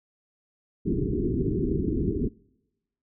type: low-pass noise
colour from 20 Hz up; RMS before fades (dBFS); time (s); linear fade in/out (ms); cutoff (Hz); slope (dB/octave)
white; -26; 0.85-2.29; 20; 410; 96
effects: noise-tail reverb RT60 1.0 s tail -26 dB re dry